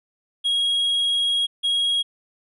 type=tone pair in turn; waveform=triangle; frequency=3293 / 3293 Hz; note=G#7 / G#7; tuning=-15 / -15 cents; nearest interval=unison; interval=0 cents; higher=neither; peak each=-17 dBFS; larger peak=neither; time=0.44-1.47 / 1.63-2.03 s; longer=first; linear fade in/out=20 ms; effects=resampled to 32000 Hz